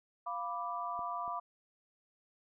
sine chord, B diminished, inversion second, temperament equal, 698.5 / 987.8 / 1174.7 Hz, F5 / B5 / D6, 0 / 0 / 0 cents, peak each -41 / -40 / -39 dBFS, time 0.26-1.4 s, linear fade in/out 10 ms
clicks, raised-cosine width 2 ms, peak -39 / -42 dBFS, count 2, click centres 0.992 / 1.279 s
effects none

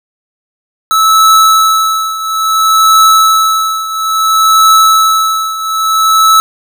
square tone with tremolo, 1306 Hz, E6, 17 cents flat, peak -3 dBFS, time 0.91-6.4 s, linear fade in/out 0 ms, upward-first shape triangle, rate 0.59 Hz, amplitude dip 80%, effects none

